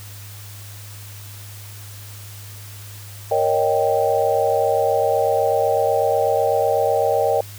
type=chord; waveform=sine; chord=Eb dominant seventh; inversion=second; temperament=equal; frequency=466.2 / 554.4 / 622.3 / 784 Hz; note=Bb4 / Db5 / Eb5 / G5; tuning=0 / 0 / 0 / 0 cents; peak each=-21 / -21 / -21 / -21 dBFS; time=3.31-7.41 s; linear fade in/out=5 ms; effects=added 102 Hz sine -36 dBFS peak until 7.58 s + white hiss -41 dBFS RMS until 7.58 s